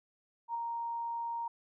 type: tone with ADSR envelope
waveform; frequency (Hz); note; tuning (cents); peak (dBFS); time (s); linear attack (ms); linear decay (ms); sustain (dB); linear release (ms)
sine; 932.3; A#5; 0; -31; 0.48-1.48; 64; 11; -3; 5
effects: none